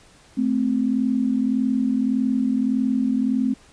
sine tone pair together, 218.7 / 260.4 Hz, A3 / C4, -10 / -8 cents, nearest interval minor third, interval 302 cents, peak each -22 / -20 dBFS, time 0.37-3.54 s, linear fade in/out 10 ms, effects pink hiss -52 dBFS RMS until 3.72 s + resampled to 22050 Hz

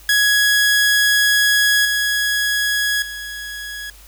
sawtooth tone with level steps, 1670 Hz, G#6, 9 cents sharp, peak -9 / -13 / -24 dBFS, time 0.09-3.9 s, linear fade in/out 2 ms, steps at 1.85 / 3.02 s, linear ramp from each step 2 ms, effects added 50 Hz sine -43 dBFS peak until 4.07 s + white hiss -46 dBFS RMS until 4.07 s

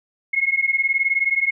sine beating tone pair, 2158 / 2177 Hz, C#7 / C#7, -47 / -32 cents, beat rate 19 Hz, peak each -20 dBFS, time 0.33-1.51 s, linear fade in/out 10 ms, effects none

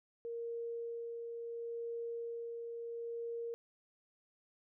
sine tone with tremolo, 466.2 Hz, A#4, in tune, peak -38 dBFS, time 0.25-3.54 s, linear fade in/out 0 ms, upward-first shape sine, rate 0.72 Hz, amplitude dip 30%, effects none

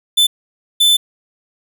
45% pulse tone bursts at uneven times, 3520 Hz, A7, in tune, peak -9 dBFS, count 2, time 0.17-0.27 / 0.8-0.97 s, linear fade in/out 10 ms, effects none

